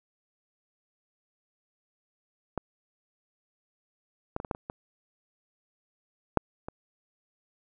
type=clicks; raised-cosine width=1 ms; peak=-16 / -16 / -21 / -23 / -14 / -26 / -21 / -6 / -22 dBFS; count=9; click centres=2.577 / 4.364 / 4.401 / 4.448 / 4.512 / 4.549 / 4.699 / 6.373 / 6.685 s; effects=none